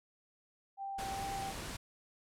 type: tone with vibrato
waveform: sine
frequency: 784 Hz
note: G5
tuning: in tune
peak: -38 dBFS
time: 0.77-1.54 s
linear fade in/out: 50 ms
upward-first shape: sine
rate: 2.4 Hz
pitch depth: 8 cents each way
type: noise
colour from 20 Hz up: pink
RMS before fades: -43 dBFS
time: 0.98-1.77 s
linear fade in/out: 10 ms
effects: low-pass 11000 Hz 12 dB/octave